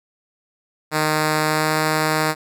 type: tone with pitch glide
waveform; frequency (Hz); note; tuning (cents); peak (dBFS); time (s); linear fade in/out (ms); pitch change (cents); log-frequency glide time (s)
5% pulse; 154.4 to 155.65; D#3 to D#3; -13 to +1; -6; 0.91-2.35; 50; +14; 1.45-1.75
effects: none